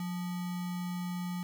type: tone with sample-and-hold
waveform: sine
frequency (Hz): 178.6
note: F3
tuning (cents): +39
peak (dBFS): -33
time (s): 0-1.43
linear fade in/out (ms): 2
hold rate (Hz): 1050
effects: none